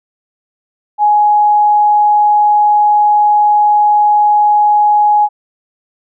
sine tone, 836 Hz, G#5, 11 cents sharp, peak -6 dBFS, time 0.98-5.29 s, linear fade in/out 50 ms, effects none

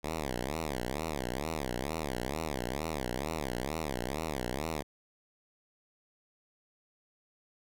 5% pulse tone with vibrato, 69.8 Hz, C#2, 13 cents sharp, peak -22 dBFS, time 0.03-4.83 s, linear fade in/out 20 ms, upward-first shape sine, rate 2.2 Hz, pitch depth 270 cents each way, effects none

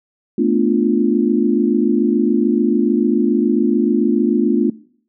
sine chord, B half-diminished seventh, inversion third, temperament equal, 220 / 246.9 / 293.7 / 349.2 Hz, A3 / B3 / D4 / F4, 0 / 0 / 0 / 0 cents, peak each -18 dBFS, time 0.38-4.7 s, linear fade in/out 5 ms, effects noise-tail reverb RT60 0.6 s tail -22 dB re dry

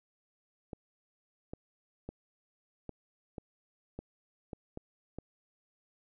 clicks, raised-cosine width 2 ms, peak -27 dBFS, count 9, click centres 0.732 / 1.535 / 2.09 / 2.893 / 3.382 / 3.99 / 4.532 / 4.774 / 5.186 s, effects none

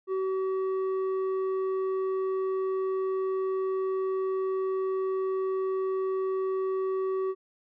square tone with low-pass filter, 380 Hz, F#4, 46 cents sharp, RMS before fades -29 dBFS, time 0.07-7.35 s, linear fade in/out 50 ms, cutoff 810 Hz, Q 3.1, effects none

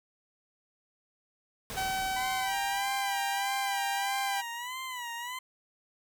pink noise with exponential decay, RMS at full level -38 dBFS, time 1.7-3.87 s, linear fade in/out 0 ms, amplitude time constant 470 ms
sawtooth tone with pitch glide, 763 to 793.1 Hz, G5 to G5, -47 to +20 cents, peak -26 dBFS, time 1.76-4.42 s, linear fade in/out 20 ms, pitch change +67 cents, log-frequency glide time 2.41-2.56 s
20% pulse tone with vibrato, 987.8 Hz, B5, in tune, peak -31 dBFS, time 2.16-5.39 s, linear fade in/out 5 ms, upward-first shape sine, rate 1.6 Hz, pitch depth 98 cents each way
effects none

